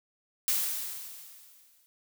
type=noise with exponential decay; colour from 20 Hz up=blue; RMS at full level=-26 dBFS; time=0.48-1.86 s; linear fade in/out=0 ms; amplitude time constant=300 ms; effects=none